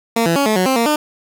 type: tone with pitch steps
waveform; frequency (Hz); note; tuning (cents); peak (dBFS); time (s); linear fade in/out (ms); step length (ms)
15% pulse; 230 / 167.4 / 280.4 / 216.1 / 184.1 / 263.5 / 232.3 / 301.2; A#3 / E3 / C#4 / A3 / F#3 / C4 / A#3 / D4; -23 / +27 / +20 / -31 / -8 / +12 / -6 / +44; -7; 0.16-0.96; 5; 100
effects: none